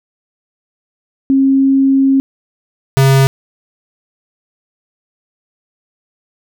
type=tone pair in turn; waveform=sine / square; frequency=270.1 / 135.05 Hz; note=C#4 / C#3; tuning=-45 / -45 cents; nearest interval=octave; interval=1200 cents; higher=first; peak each=-7 dBFS; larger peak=neither; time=1.3-2.2 / 2.97-3.27 s; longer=first; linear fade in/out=0 ms; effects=none